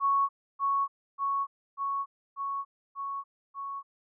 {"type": "tone with echo", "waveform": "sine", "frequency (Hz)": 1108.7, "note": "C#6", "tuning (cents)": 0, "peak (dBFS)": -22, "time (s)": [0, 0.29], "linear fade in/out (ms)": 50, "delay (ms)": 590, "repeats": 6, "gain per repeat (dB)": -2, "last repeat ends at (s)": 3.83, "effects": []}